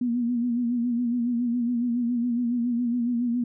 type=tone with vibrato; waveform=sine; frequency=240 Hz; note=B3; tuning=49 cents flat; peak=-22 dBFS; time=0.01-3.44 s; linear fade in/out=5 ms; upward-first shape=sine; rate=7.2 Hz; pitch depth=57 cents each way; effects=none